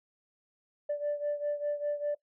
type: beating tone pair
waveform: sine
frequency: 585 / 590 Hz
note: D5 / D5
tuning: -7 / +8 cents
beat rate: 5 Hz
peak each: -30 / -34 dBFS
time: 0.89-2.15 s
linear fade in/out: 10 ms
effects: noise-tail reverb RT60 0.1 s tail -20 dB re dry + tanh soft clip ceiling -25 dBFS